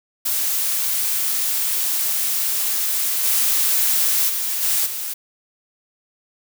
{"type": "noise with level steps", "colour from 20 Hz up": "blue", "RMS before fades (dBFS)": [-21, -18, -23, -19, -27], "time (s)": [0.25, 5.14], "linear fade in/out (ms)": 10, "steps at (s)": [3.23, 4.28, 4.62, 4.85], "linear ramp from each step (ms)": 20, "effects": []}